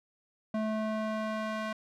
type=tone with band-pass filter sweep; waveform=square; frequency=217.2 Hz; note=A3; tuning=22 cents flat; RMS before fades=-33 dBFS; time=0.54-1.73 s; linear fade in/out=5 ms; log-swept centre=500 to 1300 Hz; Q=0.75; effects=none